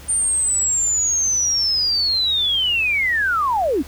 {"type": "linear sweep", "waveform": "sine", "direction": "down", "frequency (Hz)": [9020, 233.3], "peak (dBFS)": -16, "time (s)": [0.08, 3.83], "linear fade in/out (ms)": 20, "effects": ["added 72 Hz sine -39 dBFS peak until 3.87 s", "pink hiss -42 dBFS RMS until 3.87 s"]}